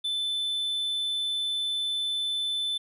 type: tone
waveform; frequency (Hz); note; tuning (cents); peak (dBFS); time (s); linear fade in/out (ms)
triangle; 3520; A7; 0; -25; 0.04-2.78; 10
effects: resampled to 32000 Hz